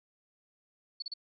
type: tone bursts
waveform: sine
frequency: 4435 Hz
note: C#8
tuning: in tune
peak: -35 dBFS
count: 3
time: 1-1.139 s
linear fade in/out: 5 ms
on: 23 ms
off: 35 ms
effects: none